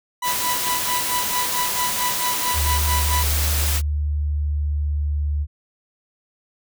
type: tone with tremolo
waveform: 40% pulse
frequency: 987.8 Hz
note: B5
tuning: in tune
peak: -20 dBFS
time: 0.22-3.23 s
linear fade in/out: 5 ms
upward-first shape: sine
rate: 4.5 Hz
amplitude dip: 85%
type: noise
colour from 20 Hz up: white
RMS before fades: -24 dBFS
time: 0.23-3.82 s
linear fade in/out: 50 ms
type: tone with pitch glide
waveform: sine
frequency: 74.2 to 73.47 Hz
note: D2 to D2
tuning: +18 to +1 cents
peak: -19 dBFS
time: 2.53-5.47 s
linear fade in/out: 50 ms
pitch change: -17 cents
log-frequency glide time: 3.64-5.25 s
effects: none